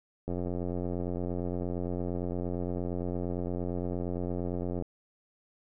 click train, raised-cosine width 2 ms, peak -21 dBFS, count 404, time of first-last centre 0.28-4.823 s, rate 88.7 Hz, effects none

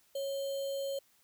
sine tone with sample-and-hold, 551 Hz, C#5, 11 cents flat, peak -33 dBFS, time 0.15-0.99 s, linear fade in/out 5 ms, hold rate 3675 Hz, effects white hiss -68 dBFS RMS until 1.23 s

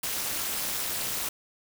white noise with amplitude modulation, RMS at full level -27 dBFS, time 0.03-1.29 s, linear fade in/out 5 ms, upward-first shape sine, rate 291 Hz, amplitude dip 95%, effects none

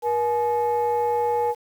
sine tone pair together, 477.9 / 850.2 Hz, A#4 / G#5, +43 / +40 cents, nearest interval minor seventh, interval 997 cents, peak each -21 dBFS, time 0.02-1.55 s, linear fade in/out 50 ms, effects tanh soft clip ceiling -15 dBFS + 8-bit

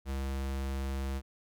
square tone, 67.5 Hz, C#2, 45 cents flat, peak -33 dBFS, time 0.05-1.22 s, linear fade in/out 50 ms, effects none

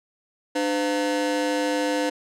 35% pulse ring-modulated tone, 403.8 Hz, G#4, 49 cents flat, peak -17 dBFS, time 0.55-2.1 s, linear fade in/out 10 ms, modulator 106 Hz, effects low-pass 9000 Hz 12 dB/octave

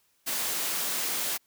white high-pass noise, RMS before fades -30 dBFS, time 0.26-1.38 s, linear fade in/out 20 ms, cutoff 200 Hz, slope 12 dB/octave, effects white hiss -69 dBFS RMS until 1.46 s

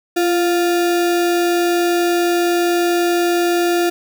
sine tone with sample-and-hold, 345.5 Hz, F4, 19 cents flat, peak -13 dBFS, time 0.16-3.9 s, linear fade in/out 10 ms, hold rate 1050 Hz, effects none

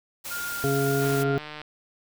white noise, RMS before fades -35 dBFS, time 0.24-1.24 s, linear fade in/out 20 ms
sine tone with vibrato, 1403 Hz, F6, 8 cents sharp, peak -31 dBFS, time 0.3-1.38 s, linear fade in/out 20 ms, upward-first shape sine, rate 1.9 Hz, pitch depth 12 cents each way
harmonic tone, 138.59 Hz, C#3, in tune, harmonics 1 / 2 / 3 / 5, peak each -26 / -29 / -25 / -32 dBFS, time 0.64-1.38 s, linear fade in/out 0 ms
click train, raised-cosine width 0.3 ms, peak -22 dBFS, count 91, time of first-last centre 1.02-1.616 s, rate 151 Hz
effects none

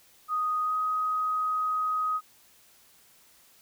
sine tone with pitch glide, 1244.5 to 1256.8 Hz, D#6 to D#6, 0 to +17 cents, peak -25 dBFS, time 0.28-2.21 s, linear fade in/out 50 ms, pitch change +17 cents, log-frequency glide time 0.64-0.74 s, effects white hiss -59 dBFS RMS until 3.61 s

